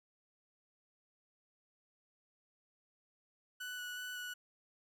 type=tone with vibrato; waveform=30% pulse; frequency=1480 Hz; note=F#6; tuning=in tune; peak=-39 dBFS; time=3.6-4.34 s; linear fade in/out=10 ms; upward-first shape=square; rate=2.7 Hz; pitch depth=9 cents each way; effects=none